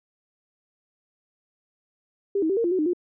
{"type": "tone with pitch steps", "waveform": "sine", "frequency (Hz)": [398.1, 318.4, 388.6, 462.2, 345.6, 372, 305.3, 354.3], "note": ["G4", "D#4", "G4", "A#4", "F4", "F#4", "D#4", "F4"], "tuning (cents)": [27, 40, -15, -15, -18, 9, -33, 25], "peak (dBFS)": -20, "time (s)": [2.35, 2.934], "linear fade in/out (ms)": 5, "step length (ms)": 73, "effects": []}